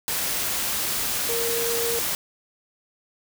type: tone in noise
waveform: sine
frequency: 466.2 Hz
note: A#4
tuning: in tune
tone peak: -26 dBFS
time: 1.29-1.99 s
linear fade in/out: 0 ms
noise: white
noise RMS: -26 dBFS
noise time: 0.08-2.15 s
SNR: -3 dB
effects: none